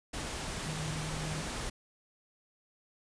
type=tone in noise; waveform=sine; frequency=155.2 Hz; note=D#3; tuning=4 cents flat; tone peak=-37 dBFS; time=0.66-1.42 s; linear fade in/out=10 ms; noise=pink; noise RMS=-38 dBFS; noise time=0.13-1.7 s; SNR=-2 dB; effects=resampled to 22050 Hz